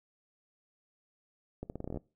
accelerating click train, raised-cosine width 2 ms, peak -25 dBFS, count 11, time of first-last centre 1.63-1.973 s, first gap 69 ms, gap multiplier 0.83, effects noise-tail reverb RT60 0.3 s tail -21 dB re dry

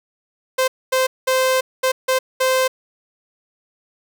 sawtooth tone bursts at uneven times, 519 Hz, C5, 14 cents flat, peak -11 dBFS, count 6, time 0.58-0.68 / 0.92-1.07 / 1.27-1.61 / 1.83-1.92 / 2.08-2.19 / 2.4-2.68 s, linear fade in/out 10 ms, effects none

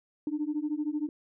sine beating tone pair, 293.7 / 306.7 Hz, D4 / D#4, 0 / -25 cents, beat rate 13 Hz, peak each -31 / -31 dBFS, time 0.27-1.09 s, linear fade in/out 2 ms, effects tanh soft clip ceiling -22 dBFS

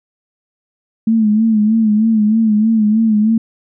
sine tone with vibrato, 217.9 Hz, A3, 17 cents flat, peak -9 dBFS, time 1.07-3.38 s, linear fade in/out 5 ms, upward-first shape sine, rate 3.2 Hz, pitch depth 68 cents each way, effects none

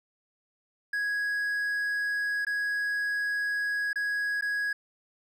triangle tone with dropouts, 1661.2 Hz, G#6, in tune, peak -25 dBFS, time 0.93-4.73 s, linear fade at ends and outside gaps 5 ms, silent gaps 2.45-2.467 / 3.931-3.957 / 4.411-4.422 s, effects none

